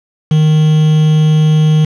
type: tone with quantisation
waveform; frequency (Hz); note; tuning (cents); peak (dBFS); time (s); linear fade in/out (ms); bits
triangle; 154.7; D#3; -10; -4; 0.31-1.85; 5; 4
effects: low-pass 5000 Hz 12 dB/octave